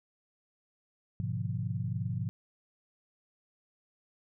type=chord; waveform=sine; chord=G# diminished seventh; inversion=none; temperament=equal; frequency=103.83 / 123.47 / 146.83 / 174.61 Hz; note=G#2 / B2 / D3 / F3; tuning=0 / 0 / 0 / 0 cents; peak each=-35 / -35 / -40 / -38 dBFS; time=1.2-2.29 s; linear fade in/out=0 ms; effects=none